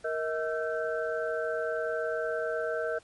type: tone cluster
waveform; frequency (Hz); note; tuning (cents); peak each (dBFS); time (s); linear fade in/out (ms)
sine; 468.5 / 635 / 1340 / 1546; A#4 / D#5 / E6 / G6; +9 / +35 / +28 / -24; -32 / -32 / -40 / -36; 0.04-2.99; 10
effects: pink hiss -59 dBFS RMS until 3.03 s + MP3 48 kbps